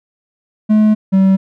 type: tone pair in turn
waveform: triangle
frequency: 214.2 / 191.77 Hz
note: A3 / G3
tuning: -46 / -38 cents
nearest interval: major second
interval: 192 cents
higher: first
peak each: -5 dBFS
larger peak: neither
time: 0.69-0.95 / 1.12-1.37 s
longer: first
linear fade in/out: 20 ms
effects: none